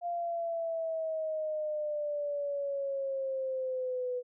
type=exponential sweep; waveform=sine; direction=down; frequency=698.5 to 493.9 Hz; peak=-31 dBFS; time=0.01-4.23 s; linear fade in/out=50 ms; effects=none